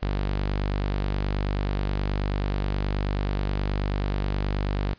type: tone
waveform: sawtooth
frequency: 49.37 Hz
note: G1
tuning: 13 cents sharp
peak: -20 dBFS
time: 0.02-4.94 s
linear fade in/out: 10 ms
effects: pink hiss -57 dBFS RMS until 4.98 s + resampled to 11025 Hz